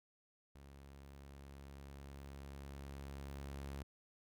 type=tone with level ramp; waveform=sawtooth; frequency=69.3 Hz; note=C#2; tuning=in tune; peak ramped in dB=-52 to -40 dBFS; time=0.55-3.83 s; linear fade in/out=5 ms; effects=none